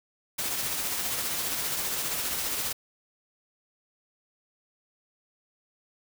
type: noise with tremolo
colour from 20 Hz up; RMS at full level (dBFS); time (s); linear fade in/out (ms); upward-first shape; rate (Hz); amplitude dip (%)
white; -29; 0.38-2.73; 10; triangle; 15; 35
effects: none